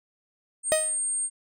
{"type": "tone", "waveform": "sine", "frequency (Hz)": 8600, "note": "C9", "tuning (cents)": 47, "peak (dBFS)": -25, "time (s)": [0.63, 1.3], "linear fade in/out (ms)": 50}
{"type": "tone with exponential decay", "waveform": "45% pulse", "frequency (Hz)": 626, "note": "D#5", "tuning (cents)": 10, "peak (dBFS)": -17, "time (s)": [0.72, 0.98], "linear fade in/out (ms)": 0, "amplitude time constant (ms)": 55}
{"effects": []}